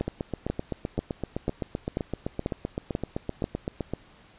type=two click trains; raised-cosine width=2 ms; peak=-13 / -15 dBFS; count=8 / 31; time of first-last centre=0.01-3.441 / 0.08-3.936 s; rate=2.04 / 7.78 Hz; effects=pink hiss -55 dBFS RMS until 4.38 s + resampled to 8000 Hz